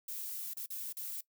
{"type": "noise with dropouts", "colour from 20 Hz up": "violet", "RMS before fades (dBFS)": -41, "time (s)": [0.08, 1.21], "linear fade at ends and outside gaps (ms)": 5, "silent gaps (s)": [[0.536, 0.568], [0.661, 0.702], [0.926, 0.968]], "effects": ["noise-tail reverb RT60 0.1 s tail -20 dB re dry"]}